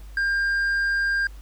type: tone with tanh clipping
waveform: triangle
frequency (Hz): 1600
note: G6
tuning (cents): +35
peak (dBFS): -21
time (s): 0.17-1.27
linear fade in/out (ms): 2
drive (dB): 8
effects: added 50 Hz sine -38 dBFS peak until 1.41 s + pink hiss -54 dBFS RMS until 1.41 s